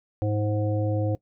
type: harmonic tone with a mistuned harmonic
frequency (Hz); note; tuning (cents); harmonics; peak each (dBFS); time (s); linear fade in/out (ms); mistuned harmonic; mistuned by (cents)
105; G#2; +19; 1 / 3 / 5 / 7; -24 / -30 / -30 / -37; 0.22-1.15; 0; 3; +18
effects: noise-tail reverb RT60 0.1 s tail -20 dB re dry